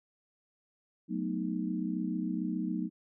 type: chord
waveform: sine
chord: B dominant seventh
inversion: second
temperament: equal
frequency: 185 / 220 / 246.9 / 311.1 Hz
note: F#3 / A3 / B3 / D#4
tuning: 0 / 0 / 0 / 0 cents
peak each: -35 / -37 / -37 / -36 dBFS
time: 1.08-2.9 s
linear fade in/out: 50 ms
effects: none